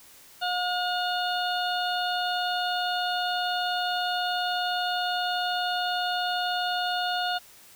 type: harmonic tone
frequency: 719 Hz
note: F#5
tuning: 50 cents flat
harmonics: 1 / 2 / 4 / 5 / 6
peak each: -28 / -31 / -34 / -35 / -36 dBFS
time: 0.41-7.39 s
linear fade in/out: 20 ms
effects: white hiss -52 dBFS RMS until 7.75 s